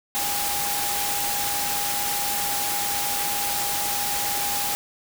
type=tone in noise; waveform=sine; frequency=815 Hz; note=G#5; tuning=33 cents flat; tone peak=-30 dBFS; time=0.15-4.75 s; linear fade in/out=0 ms; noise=white; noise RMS=-26 dBFS; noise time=0.15-4.75 s; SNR=-7 dB; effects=none